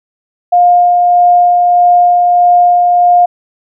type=tone with tremolo; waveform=sine; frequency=708 Hz; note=F5; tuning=23 cents sharp; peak=-3 dBFS; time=0.52-3.26 s; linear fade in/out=10 ms; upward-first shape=sine; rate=1.6 Hz; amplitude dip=25%; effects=none